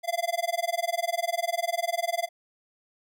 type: tone with tremolo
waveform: square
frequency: 685 Hz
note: F5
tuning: 34 cents flat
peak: -23 dBFS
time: 0.03-2.29 s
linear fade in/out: 50 ms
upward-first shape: sine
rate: 20 Hz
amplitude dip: 100%
effects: none